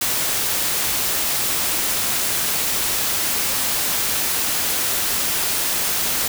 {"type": "noise", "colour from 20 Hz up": "white", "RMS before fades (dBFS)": -21, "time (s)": [0.01, 6.28], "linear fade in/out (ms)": 5, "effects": []}